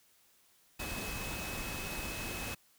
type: tone in noise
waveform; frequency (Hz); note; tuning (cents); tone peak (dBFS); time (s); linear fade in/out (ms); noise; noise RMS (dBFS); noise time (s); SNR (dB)
sine; 2568; E7; -46; -44; 0.79-2.55; 10; pink; -40; 0.79-2.55; -7
effects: white hiss -67 dBFS RMS until 2.78 s